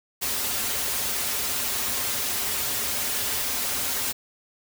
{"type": "noise with comb filter", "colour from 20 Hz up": "white", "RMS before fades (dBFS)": -27, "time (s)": [0.21, 4.13], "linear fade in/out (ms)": 20, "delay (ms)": 6.1, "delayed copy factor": -0.7, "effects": []}